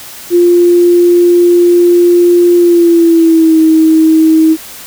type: tone with pitch glide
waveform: sine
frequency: 349.5 to 318.6 Hz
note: F4 to D#4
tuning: +1 to +41 cents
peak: -3 dBFS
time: 0.3-4.57 s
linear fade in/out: 50 ms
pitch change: -160 cents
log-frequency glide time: 2.58-3.6 s
effects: white hiss -29 dBFS RMS until 4.86 s